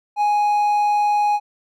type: tone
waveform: triangle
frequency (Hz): 830.6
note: G#5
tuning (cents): 0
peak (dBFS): -13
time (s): 0.16-1.4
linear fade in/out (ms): 50
effects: none